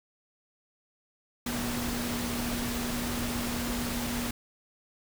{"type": "tone in noise", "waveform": "sine", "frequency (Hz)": 240, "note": "B3", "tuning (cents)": -49, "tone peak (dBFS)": -33, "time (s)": [1.46, 4.31], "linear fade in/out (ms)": 5, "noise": "pink", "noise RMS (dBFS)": -34, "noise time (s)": [1.46, 4.31], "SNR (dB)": -2, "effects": []}